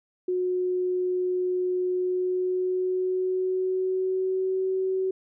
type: tone with pitch glide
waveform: sine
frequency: 364.3 to 377.6 Hz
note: F#4 to F#4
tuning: -27 to +35 cents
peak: -23 dBFS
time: 0.28-5.11 s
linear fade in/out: 5 ms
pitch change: +62 cents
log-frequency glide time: 1.91-4.65 s
effects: none